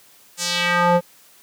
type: tone with band-pass filter sweep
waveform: square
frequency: 175.3 Hz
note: F3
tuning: 7 cents sharp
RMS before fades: -18 dBFS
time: 0.37-1.01 s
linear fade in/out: 50 ms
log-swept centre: 7800 to 540 Hz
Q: 1.7
effects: white hiss -51 dBFS RMS until 1.42 s + high-pass 100 Hz 12 dB/octave